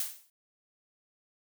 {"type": "noise with exponential decay", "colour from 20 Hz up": "blue", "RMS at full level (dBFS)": -30, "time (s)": [0, 0.3], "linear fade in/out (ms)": 1, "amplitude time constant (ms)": 64, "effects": []}